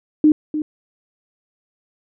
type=tone with echo; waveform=sine; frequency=304.7 Hz; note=D#4; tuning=36 cents flat; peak=-8 dBFS; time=0.24-0.32 s; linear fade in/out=2 ms; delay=300 ms; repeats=1; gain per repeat=-11 dB; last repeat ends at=0.62 s; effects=none